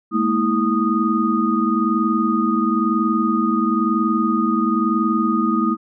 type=tone cluster; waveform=sine; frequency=212.9 / 233.9 / 324.3 / 1238 Hz; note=G#3 / A#3 / E4 / D#6; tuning=+43 / +6 / -28 / -9 cents; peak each=-21 dBFS; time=0.11-5.77 s; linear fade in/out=50 ms; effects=none